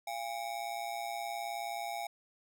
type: ring-modulated tone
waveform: square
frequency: 751 Hz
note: F#5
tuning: 26 cents sharp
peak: -34 dBFS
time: 0.07-2.07 s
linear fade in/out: 5 ms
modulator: 59.5 Hz
effects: none